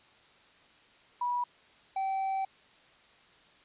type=tone pair in turn; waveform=sine / triangle; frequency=975 / 772.2 Hz; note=B5 / G5; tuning=-23 / -26 cents; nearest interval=major third; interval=403 cents; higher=first; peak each=-28 / -27 dBFS; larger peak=second; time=1.21-1.44 / 1.96-2.45 s; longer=second; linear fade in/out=5 ms; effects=white hiss -60 dBFS RMS until 3.64 s + resampled to 8000 Hz